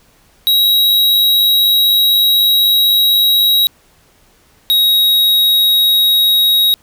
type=tone pair in turn; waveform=square; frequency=3837 / 3797 Hz; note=A#7 / A#7; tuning=+49 / +31 cents; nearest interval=unison; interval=18 cents; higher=first; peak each=-9 dBFS; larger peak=neither; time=0.47-3.67 / 4.7-6.74 s; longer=first; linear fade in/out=0 ms; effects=pink hiss -51 dBFS RMS until 6.82 s